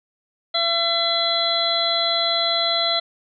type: harmonic tone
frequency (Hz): 675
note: E5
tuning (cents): +41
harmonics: 1 / 2 / 3 / 5 / 6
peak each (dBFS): -24 / -28 / -30 / -25 / -21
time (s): 0.54-3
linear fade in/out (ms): 10
effects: none